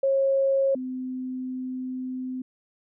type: tone pair in turn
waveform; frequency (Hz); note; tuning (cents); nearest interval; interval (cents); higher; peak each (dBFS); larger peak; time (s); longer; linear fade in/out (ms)
sine; 543 / 256.3; C#5 / C4; -36 / -36; octave + minor second; 1300; first; -19 / -29; first; 0.03-0.75 / 0.75-2.42; second; 5
effects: none